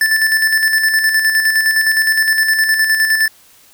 square tone with tremolo, 1760 Hz, A6, in tune, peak -10 dBFS, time 0.01-3.28 s, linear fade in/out 2 ms, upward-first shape square, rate 9.7 Hz, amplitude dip 45%, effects white hiss -47 dBFS RMS until 3.73 s

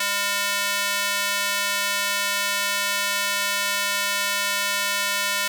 square tone with high-pass filter, 201.9 Hz, G#3, 49 cents flat, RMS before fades -24 dBFS, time 0-5.48 s, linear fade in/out 5 ms, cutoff 1600 Hz, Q 0.79, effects none

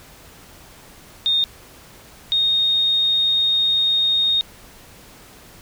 sine tone pair in turn, 3674 / 3706 Hz, A#7 / A#7, -26 / -11 cents, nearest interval unison, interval 15 cents, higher second, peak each -15 dBFS, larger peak neither, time 1.26-1.44 / 2.32-4.41 s, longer second, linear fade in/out 0 ms, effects pink hiss -45 dBFS RMS until 5.61 s

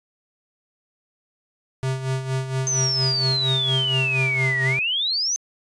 square tone with tremolo, 131.8 Hz, C3, 13 cents sharp, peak -21 dBFS, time 1.83-4.79 s, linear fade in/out 0 ms, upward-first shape sine, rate 4.3 Hz, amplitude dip 65%
sine exponential two-way sweep, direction down then up, 6300 to 1864.7 to 6300 Hz, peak -20 dBFS, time 2.67-5.36 s, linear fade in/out 0 ms, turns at 4.63 s
effects resampled to 22050 Hz

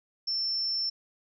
sine tone, 5370 Hz, E8, 31 cents sharp, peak -27 dBFS, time 0.27-0.9 s, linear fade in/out 10 ms, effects none

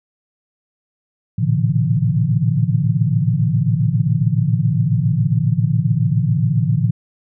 sine tone cluster, 110.5 / 117.8 / 136.8 / 152 / 170.3 Hz, A2 / A#2 / C#3 / D#3 / F3, +8 / +19 / -23 / -40 / -43 cents, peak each -20 dBFS, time 1.38-6.91 s, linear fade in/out 10 ms, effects none

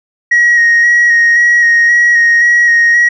sine tone with vibrato, 1890 Hz, A#6, 23 cents sharp, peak -3 dBFS, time 0.31-3.09 s, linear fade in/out 10 ms, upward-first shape square, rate 1.9 Hz, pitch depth 17 cents each way, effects tanh soft clip ceiling -3 dBFS

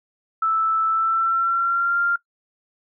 sine tone with pitch glide, 1317 to 1392.9 Hz, E6 to F6, -2 to -5 cents, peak -17 dBFS, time 0.42-2.16 s, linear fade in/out 5 ms, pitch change +97 cents, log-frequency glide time 0.88-2 s, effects noise-tail reverb RT60 0.1 s tail -20 dB re dry

